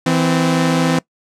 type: tone pair together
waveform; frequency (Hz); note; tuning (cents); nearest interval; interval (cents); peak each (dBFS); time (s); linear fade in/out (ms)
sawtooth; 163.8 / 257.9; E3 / C4; -11 / -25; minor sixth; 786; -12; 0.06-0.99; 5
effects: noise-tail reverb RT60 0.1 s tail -22 dB re dry + low-pass 9000 Hz 12 dB/octave

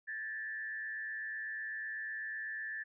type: tone with frequency modulation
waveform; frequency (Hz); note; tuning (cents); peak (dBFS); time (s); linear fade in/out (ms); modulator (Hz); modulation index
sine; 1750; A6; -10; -38; 0.07-2.84; 20; 108; 0.72
effects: none

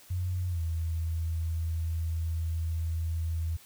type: tone with pitch glide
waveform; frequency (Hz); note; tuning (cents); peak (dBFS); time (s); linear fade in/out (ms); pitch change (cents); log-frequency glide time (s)
sine; 90.3 to 81.85; F#2 to E2; -42 to -12; -28; 0.1-3.57; 10; -170; 0.49-0.61
effects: white hiss -55 dBFS RMS until 3.65 s

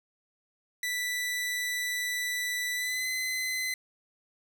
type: tone with pitch glide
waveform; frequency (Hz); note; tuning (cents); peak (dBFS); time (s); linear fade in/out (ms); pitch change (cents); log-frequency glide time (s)
sawtooth; 1975.5 to 2035; B6 to C7; 0 to -49; -26; 0.83-3.74; 2; +51; 2.74-3.08
effects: none

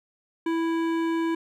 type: tone with hard clipping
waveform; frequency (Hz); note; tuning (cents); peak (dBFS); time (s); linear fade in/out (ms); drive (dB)
triangle; 329.8; E4; +1; -25; 0.46-1.35; 5; 18
effects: none

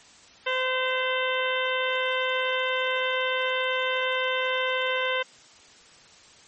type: harmonic tone with a mistuned harmonic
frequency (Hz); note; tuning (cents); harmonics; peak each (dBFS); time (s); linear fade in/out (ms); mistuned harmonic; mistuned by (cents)
514; C5; -31; 1 / 2 / 3 / 4 / 5 / 6 / 7; -28 / -31 / -30 / -31 / -34 / -33 / -37; 0.46-5.23; 10; 5; +62
effects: white hiss -52 dBFS RMS until 6.47 s + MP3 32 kbps

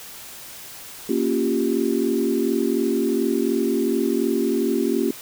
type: chord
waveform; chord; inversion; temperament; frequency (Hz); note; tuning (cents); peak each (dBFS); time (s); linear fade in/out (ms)
sine; G half-diminished seventh; first; equal; 233.1 / 277.2 / 349.2 / 392; Bb3 / Db4 / F4 / G4; 0 / 0 / 0 / 0; -24; 1.09-5.11; 5
effects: white hiss -39 dBFS RMS until 5.21 s

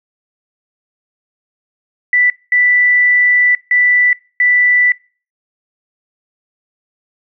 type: tone bursts at uneven times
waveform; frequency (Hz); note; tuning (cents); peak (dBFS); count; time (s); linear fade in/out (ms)
sine; 1975.5; B6; 0; -8; 4; 2.13-2.3 / 2.52-3.55 / 3.71-4.13 / 4.4-4.92; 2
effects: noise-tail reverb RT60 0.4 s tail -24 dB re dry

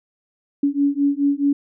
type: beating tone pair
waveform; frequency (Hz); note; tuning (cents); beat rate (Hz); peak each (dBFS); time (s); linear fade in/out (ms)
sine; 280.9 / 285.6; C#4 / D4; +23 / -48; 4.7; -19; 0.63-1.53; 5
effects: none

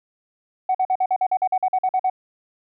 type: tone bursts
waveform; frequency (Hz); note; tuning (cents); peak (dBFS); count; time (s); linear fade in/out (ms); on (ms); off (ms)
sine; 749; F#5; +21; -15; 14; 0.69-2.099; 5; 57; 47
effects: tanh soft clip ceiling -13 dBFS

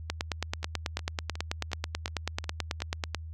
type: two click trains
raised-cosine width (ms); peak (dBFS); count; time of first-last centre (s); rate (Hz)
0.2; -22 / -12; 7 / 29; 0.63-2.804 / 0.1-3.147; 2.76 / 9.19
effects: added 80 Hz sine -38 dBFS peak until 3.33 s

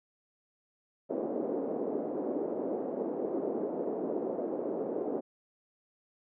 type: band-pass noise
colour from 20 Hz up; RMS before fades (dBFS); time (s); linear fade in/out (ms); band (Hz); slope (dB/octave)
white; -34; 1.09-5.21; 20; 260 to 520; 24
effects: none

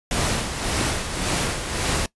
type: noise with tremolo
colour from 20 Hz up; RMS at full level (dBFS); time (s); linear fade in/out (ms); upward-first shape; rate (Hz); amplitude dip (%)
pink; -22; 0.11-2.06; 2; sine; 1.8; 55
effects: noise-tail reverb RT60 0.1 s tail -21 dB re dry + resampled to 24000 Hz

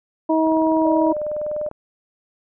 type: harmonic tone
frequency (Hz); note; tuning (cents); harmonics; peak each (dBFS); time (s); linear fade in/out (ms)
318.6; D#4; +41; 1 / 2 / 3; -17 / -20 / -22; 0.29-1.13; 10
type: click train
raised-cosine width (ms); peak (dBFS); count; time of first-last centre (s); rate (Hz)
1; -23; 26; 0.47-1.714; 20.1
type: tone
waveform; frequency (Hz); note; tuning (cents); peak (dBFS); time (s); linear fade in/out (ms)
sine; 601; D5; +40; -22; 0.85-1.69; 5
effects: none

